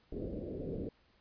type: low-pass noise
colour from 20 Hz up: white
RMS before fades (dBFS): -40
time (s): 0.12-0.89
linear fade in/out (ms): 5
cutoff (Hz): 510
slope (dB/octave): 48
effects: pink hiss -69 dBFS RMS until 1.2 s + resampled to 11025 Hz